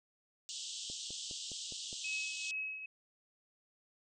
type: band-pass noise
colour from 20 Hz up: pink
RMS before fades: -44 dBFS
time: 0.49-2.51 s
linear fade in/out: 0 ms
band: 2900 to 8200 Hz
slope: 96 dB/octave
type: click train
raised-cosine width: 2 ms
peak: -38 dBFS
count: 6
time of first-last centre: 0.9-1.929 s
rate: 4.86 Hz
type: tone with tremolo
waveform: sine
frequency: 2562 Hz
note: E7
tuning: 50 cents flat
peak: -35 dBFS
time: 2.04-2.86 s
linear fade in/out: 5 ms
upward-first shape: triangle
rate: 2.3 Hz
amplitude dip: 65%
effects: none